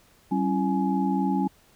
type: tone cluster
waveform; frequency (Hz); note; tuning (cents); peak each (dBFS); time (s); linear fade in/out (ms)
sine; 191 / 274.7 / 334.4 / 840; G3 / C#4 / E4 / G#5; -45 / -16 / +25 / +19; -25 / -26 / -31 / -29; 0.31-1.48; 10
effects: pink hiss -59 dBFS RMS until 1.75 s